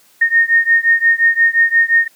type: beating tone pair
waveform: sine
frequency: 1840 / 1845.7 Hz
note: A#6 / A#6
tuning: -23 / -18 cents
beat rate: 5.7 Hz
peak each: -12 / -13 dBFS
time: 0.21-2.08 s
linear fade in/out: 10 ms
effects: white hiss -51 dBFS RMS until 2.15 s + high-pass 150 Hz 12 dB/octave